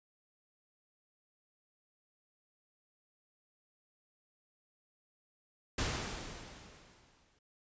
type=noise with exponential decay; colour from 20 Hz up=pink; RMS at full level=-33 dBFS; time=5.78-7.39 s; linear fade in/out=5 ms; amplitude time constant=350 ms; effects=resampled to 16000 Hz